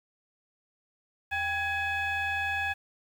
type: tone with frequency modulation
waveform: sine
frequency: 1669 Hz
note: G#6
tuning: 8 cents sharp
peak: -26 dBFS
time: 1.31-2.74 s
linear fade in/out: 20 ms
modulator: 876 Hz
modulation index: 1.2
effects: tanh soft clip ceiling -24 dBFS + 9-bit